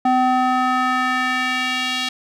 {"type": "tone with band-pass filter sweep", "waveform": "square", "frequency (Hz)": 254.8, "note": "C4", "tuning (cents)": -46, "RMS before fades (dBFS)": -19, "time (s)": [0.05, 2.09], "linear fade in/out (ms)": 5, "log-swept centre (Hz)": [720, 3400], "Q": 1.7, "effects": []}